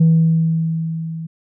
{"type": "tone with level ramp", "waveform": "sine", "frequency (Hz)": 162.6, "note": "E3", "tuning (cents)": -23, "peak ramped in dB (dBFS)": [-6, -25], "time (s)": [0, 1.27], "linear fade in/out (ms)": 10, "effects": ["tanh soft clip ceiling -6 dBFS"]}